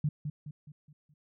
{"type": "tone with echo", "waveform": "sine", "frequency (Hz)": 149.2, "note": "D3", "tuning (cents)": 28, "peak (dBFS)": -25, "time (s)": [0.04, 0.09], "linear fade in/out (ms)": 5, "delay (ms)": 210, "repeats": 5, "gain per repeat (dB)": -7, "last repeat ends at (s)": 1.14, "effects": []}